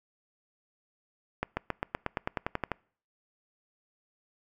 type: accelerating click train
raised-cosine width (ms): 0.5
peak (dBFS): -14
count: 13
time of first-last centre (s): 1.43-2.717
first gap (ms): 140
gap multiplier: 0.95
effects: noise-tail reverb RT60 0.5 s tail -26 dB re dry